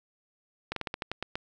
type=slowing click train; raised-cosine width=0.3 ms; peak=-16 dBFS; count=9; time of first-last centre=0.72-1.355 s; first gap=43 ms; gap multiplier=1.17; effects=none